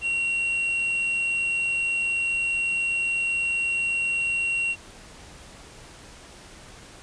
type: tone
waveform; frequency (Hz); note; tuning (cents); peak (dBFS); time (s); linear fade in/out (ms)
triangle; 2744; F7; -31; -21; 0.01-4.76; 50
effects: pink hiss -46 dBFS RMS until 7.02 s + resampled to 22050 Hz